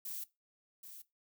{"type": "noise with echo", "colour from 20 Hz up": "violet", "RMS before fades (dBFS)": -42, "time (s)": [0.05, 0.24], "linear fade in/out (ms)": 5, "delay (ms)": 780, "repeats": 1, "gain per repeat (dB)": -9, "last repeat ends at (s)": 1.02, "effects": ["noise-tail reverb RT60 0.2 s tail -18 dB re dry"]}